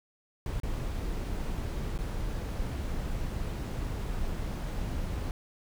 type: noise with dropouts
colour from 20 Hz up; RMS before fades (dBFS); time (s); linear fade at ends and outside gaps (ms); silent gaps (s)
brown; -33; 0.46-5.31; 1; 0.601-0.633 / 1.979-1.988
effects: none